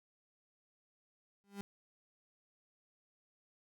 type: tone with exponential growth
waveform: 35% pulse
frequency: 200 Hz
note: G3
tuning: 35 cents sharp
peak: -37 dBFS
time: 1.44-1.61 s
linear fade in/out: 0 ms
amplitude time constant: 36 ms
effects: none